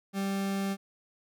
40% pulse tone, 196 Hz, G3, in tune, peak -28 dBFS, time 0.13-0.77 s, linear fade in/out 50 ms, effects none

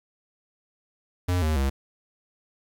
square tone with pitch steps, 89.6 / 78 / 67.9 Hz, F2 / D#2 / C#2, +45 / +5 / -35 cents, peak -22 dBFS, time 1.28-1.7 s, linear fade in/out 10 ms, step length 140 ms, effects 9-bit

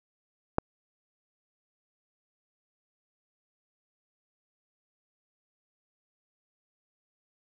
click, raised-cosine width 1 ms, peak -9 dBFS, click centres 0.584 s, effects none

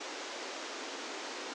pink band-pass noise, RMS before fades -42 dBFS, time 0-1.54 s, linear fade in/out 10 ms, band 270 to 7000 Hz, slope 48 dB/octave, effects none

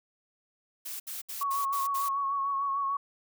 blue noise bursts, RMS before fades -38 dBFS, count 6, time 0.85-2.09 s, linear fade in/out 10 ms, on 150 ms, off 68 ms
sine tone with vibrato, 1108.7 Hz, C#6, in tune, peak -27 dBFS, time 1.41-2.97 s, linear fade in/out 5 ms, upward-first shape sine, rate 6.7 Hz, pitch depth 31 cents each way
effects none

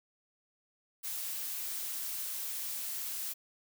blue noise, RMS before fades -38 dBFS, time 1.03-3.34 s, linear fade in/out 20 ms, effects none

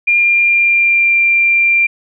sine tone with pitch glide, 2403 to 2375 Hz, D7 to D7, +39 to +19 cents, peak -8 dBFS, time 0.07-1.87 s, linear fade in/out 10 ms, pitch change -20 cents, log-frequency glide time 0.2-1.16 s, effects none

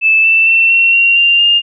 sine tone with pitch steps, 2628 / 2659 / 2689 / 2721 / 2752 / 2784 / 2817 Hz, E7 / E7 / E7 / F7 / F7 / F7 / F7, -6 / +14 / +34 / -46 / -26 / -6 / +14 cents, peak -6 dBFS, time 0.01-1.62 s, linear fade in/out 50 ms, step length 230 ms, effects none

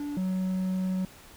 triangle tone pair in turn, 290.7 / 186.42 Hz, D4 / F#3, -18 / +13 cents, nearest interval minor sixth, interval 769 cents, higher first, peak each -29 / -24 dBFS, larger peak second, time 0-0.17 / 0.17-1.05 s, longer second, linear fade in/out 2 ms, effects pink hiss -51 dBFS RMS until 1.36 s

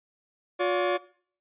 sawtooth tone pair together, 357.5 / 572 Hz, F4 / D5, +41 / -46 cents, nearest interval minor sixth, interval 813 cents, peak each -22 dBFS, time 0.59-0.98 s, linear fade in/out 20 ms, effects noise-tail reverb RT60 0.5 s tail -20 dB re dry + resampled to 8000 Hz

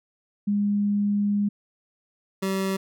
sine / 25% pulse tone pair in turn, 204.4 / 192.26 Hz, G#3 / G3, -27 / -33 cents, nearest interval minor second, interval 106 cents, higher first, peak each -20 dBFS, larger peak neither, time 0.47-1.49 / 2.42-2.77 s, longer first, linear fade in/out 10 ms, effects none

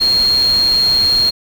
sine tone in noise, 4241 Hz, C8, 23 cents sharp, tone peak -10 dBFS, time 0-1.31 s, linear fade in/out 20 ms, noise pink, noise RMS -27 dBFS, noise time 0-1.31 s, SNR +14 dB, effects none

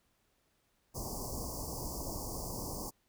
pink band-stop noise, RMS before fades -40 dBFS, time 0.94-2.91 s, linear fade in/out 20 ms, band 1100 to 4700 Hz, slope 96 dB/octave, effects pink hiss -75 dBFS RMS until 3.08 s

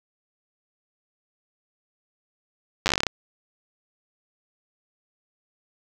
slowing click train, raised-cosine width 0.2 ms, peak -4 dBFS, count 12, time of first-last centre 2.86-3.067 s, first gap 9 ms, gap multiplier 1.14, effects none

